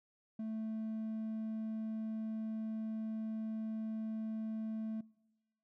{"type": "tone with hard clipping", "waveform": "sine", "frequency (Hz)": 220, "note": "A3", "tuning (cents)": 0, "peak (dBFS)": -39, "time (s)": [0.39, 5.01], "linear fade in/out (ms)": 5, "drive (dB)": 3, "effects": ["noise-tail reverb RT60 1.0 s tail -24 dB re dry"]}